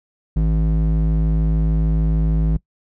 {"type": "tone with band-pass filter", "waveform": "square", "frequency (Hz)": 53.4, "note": "G#1", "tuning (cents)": 49, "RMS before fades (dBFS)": -17, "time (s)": [0.36, 2.57], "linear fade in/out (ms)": 5, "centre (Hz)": 110, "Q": 3.2, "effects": ["noise-tail reverb RT60 0.1 s tail -22 dB re dry"]}